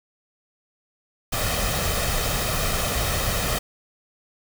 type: noise with comb filter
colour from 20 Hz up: pink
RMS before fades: -24 dBFS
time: 1.32-3.59 s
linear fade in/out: 10 ms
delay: 1.6 ms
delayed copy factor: +0.55
effects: none